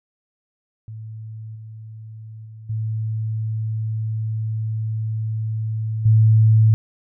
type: tone with level steps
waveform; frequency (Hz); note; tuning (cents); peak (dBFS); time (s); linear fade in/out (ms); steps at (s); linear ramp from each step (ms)
sine; 110; A2; 0; -31 / -34 / -36 / -21 / -10; 0.88-6.74; 0; 1.55 / 2.45 / 2.69 / 6.05; 10
effects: none